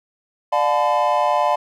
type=tone cluster; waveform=triangle; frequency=595 / 713 / 863 / 1012 Hz; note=D5 / F5 / A5 / B5; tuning=+22 / +36 / -34 / +42 cents; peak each=-19 dBFS; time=0.52-1.56 s; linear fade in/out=10 ms; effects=none